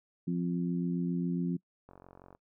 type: harmonic tone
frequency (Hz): 87.3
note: F2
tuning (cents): 0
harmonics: 2 / 3 / 4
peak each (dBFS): -30 / -35 / -41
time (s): 0.27-1.57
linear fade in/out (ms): 10
type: click train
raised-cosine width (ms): 1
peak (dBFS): -38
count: 22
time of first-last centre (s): 1.89-2.35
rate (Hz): 45.7
effects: noise-tail reverb RT60 0.1 s tail -23 dB re dry